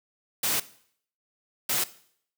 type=noise bursts at uneven times; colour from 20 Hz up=white; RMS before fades=-26 dBFS; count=2; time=0.43-0.6 / 1.69-1.84 s; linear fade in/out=5 ms; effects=noise-tail reverb RT60 0.6 s tail -17 dB re dry + high-pass 100 Hz 12 dB/octave